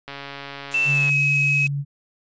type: click train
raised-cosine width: 0.3 ms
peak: -18 dBFS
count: 143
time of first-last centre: 0.08-1.094 s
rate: 140 Hz
type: noise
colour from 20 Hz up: violet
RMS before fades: -29 dBFS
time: 0.71-1.68 s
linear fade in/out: 5 ms
type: tone with pitch glide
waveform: sine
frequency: 2669 to 2554 Hz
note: E7 to D#7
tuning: +21 to +45 cents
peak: -17 dBFS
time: 0.74-1.67 s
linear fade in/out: 5 ms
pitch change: -76 cents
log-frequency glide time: 0.88-1.09 s
type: tone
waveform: sine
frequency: 141.7 Hz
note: C#3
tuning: 38 cents sharp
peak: -22 dBFS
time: 0.85-1.85 s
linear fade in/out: 50 ms
effects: resampled to 16000 Hz